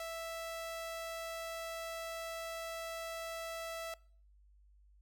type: tone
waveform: sawtooth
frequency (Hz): 659.3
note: E5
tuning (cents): 0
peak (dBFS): -36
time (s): 0-3.94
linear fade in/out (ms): 2
effects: noise-tail reverb RT60 0.5 s tail -23 dB re dry + added 50 Hz sine -61 dBFS peak until 5.01 s